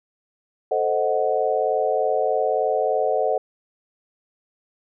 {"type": "chord", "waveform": "sine", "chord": "A diminished seventh", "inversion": "none", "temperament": "equal", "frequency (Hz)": [440, 523.3, 622.3, 740], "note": ["A4", "C5", "Eb5", "Gb5"], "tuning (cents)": [0, 0, 0, 0], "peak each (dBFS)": -24, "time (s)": [0.71, 3.38], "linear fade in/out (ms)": 5, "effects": []}